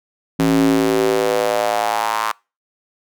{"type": "tone with high-pass filter sweep", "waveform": "square", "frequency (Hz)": 54.9, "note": "A1", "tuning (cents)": -3, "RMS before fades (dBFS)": -17, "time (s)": [0.39, 2.32], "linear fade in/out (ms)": 5, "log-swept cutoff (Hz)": [220, 1100], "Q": 3.8, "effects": ["noise-tail reverb RT60 0.3 s tail -26 dB re dry"]}